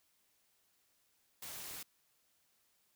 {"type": "noise with amplitude modulation", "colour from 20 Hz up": "white", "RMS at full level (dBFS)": -43, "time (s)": [1.42, 1.83], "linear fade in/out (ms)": 5, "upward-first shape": "sine", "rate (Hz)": 241, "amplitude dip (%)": 75, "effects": ["white hiss -75 dBFS RMS until 2.95 s"]}